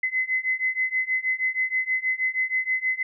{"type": "beating tone pair", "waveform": "sine", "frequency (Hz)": [2035, 2041.3], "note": ["C7", "C7"], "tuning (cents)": [-49, -43], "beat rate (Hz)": 6.3, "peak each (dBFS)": [-26, -25], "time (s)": [0.03, 3.03], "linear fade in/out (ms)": 5, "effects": []}